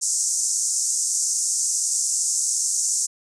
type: band-pass noise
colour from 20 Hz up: pink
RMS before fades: -23 dBFS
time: 0.01-3.07 s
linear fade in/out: 20 ms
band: 6000 to 8800 Hz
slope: 48 dB/octave
effects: none